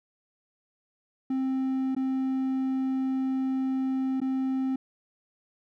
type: tone with dropouts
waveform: triangle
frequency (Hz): 263.5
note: C4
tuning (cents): +12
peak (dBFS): -23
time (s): 1.3-4.76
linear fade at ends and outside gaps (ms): 5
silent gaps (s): 1.95-1.964 / 4.203-4.215
effects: none